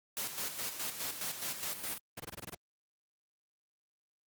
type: noise with tremolo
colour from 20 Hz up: white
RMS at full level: -37 dBFS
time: 0.17-1.98 s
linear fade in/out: 0 ms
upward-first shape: square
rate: 4.8 Hz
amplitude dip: 55%
type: noise bursts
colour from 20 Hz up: pink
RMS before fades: -42 dBFS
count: 8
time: 2.17-2.549 s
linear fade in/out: 5 ms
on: 29 ms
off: 21 ms
effects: high-pass 80 Hz 12 dB/octave + Opus 48 kbps